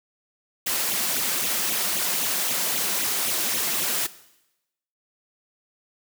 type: noise with flanger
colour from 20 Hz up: white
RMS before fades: -25 dBFS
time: 0.66-4.07 s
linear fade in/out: 10 ms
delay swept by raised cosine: 0.29 to 5.79 ms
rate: 3.8 Hz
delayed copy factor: +0.8
effects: noise-tail reverb RT60 0.9 s tail -17 dB re dry + high-pass 150 Hz 12 dB/octave